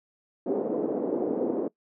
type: band-pass noise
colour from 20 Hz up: white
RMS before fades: -28 dBFS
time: 0.46-1.68 s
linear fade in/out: 5 ms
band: 260 to 470 Hz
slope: 24 dB/octave
effects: noise-tail reverb RT60 0.1 s tail -22 dB re dry